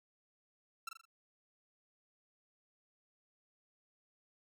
sawtooth tone with echo, 1342 Hz, E6, 31 cents sharp, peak -35 dBFS, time 0.87-0.89 s, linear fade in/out 5 ms, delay 41 ms, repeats 4, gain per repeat -6 dB, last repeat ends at 1.054 s, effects none

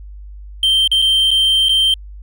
triangle tone with dropouts, 3136 Hz, G7, in tune, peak -9 dBFS, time 0.63-1.94 s, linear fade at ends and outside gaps 2 ms, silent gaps 0.876-0.915 / 1.018-1.022 / 1.307-1.313 / 1.686-1.692 s, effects added 50 Hz sine -31 dBFS peak until 2.22 s

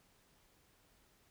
silence, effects pink hiss -70 dBFS RMS until 1.3 s

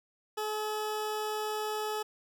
20% pulse tone, 427.4 Hz, G#4, 50 cents sharp, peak -27 dBFS, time 0.37-2.03 s, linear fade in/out 10 ms, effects none

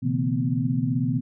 sine tone cluster, 123.2 / 139 / 162.4 / 230.3 / 252.3 Hz, B2 / C#3 / E3 / A#3 / B3, -4 / +5 / -26 / -21 / +37 cents, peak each -26 / -28 / -29 / -31 / -26 dBFS, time 0.02-1.21 s, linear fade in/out 20 ms, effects none

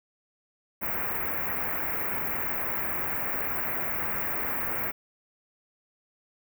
white band-stop noise, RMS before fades -30 dBFS, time 0.81-4.92 s, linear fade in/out 20 ms, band 2300 to 15000 Hz, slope 48 dB/octave, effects none

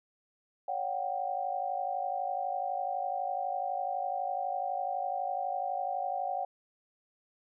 sine tone cluster, 561 / 726 / 778 Hz, C#5 / F#5 / G5, +21 / -33 / -13 cents, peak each -39 / -34 / -34 dBFS, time 0.68-6.45 s, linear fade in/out 5 ms, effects none

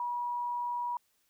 sine tone, 966 Hz, B5, 39 cents flat, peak -31 dBFS, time 0-0.97 s, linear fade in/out 2 ms, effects white hiss -73 dBFS RMS until 1.29 s

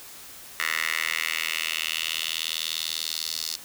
10% pulse tone with high-pass filter sweep, 80.3 Hz, E2, 45 cents flat, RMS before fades -29 dBFS, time 0.6-3.56 s, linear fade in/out 0 ms, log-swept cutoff 1800 to 4700 Hz, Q 3, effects white hiss -44 dBFS RMS until 3.64 s

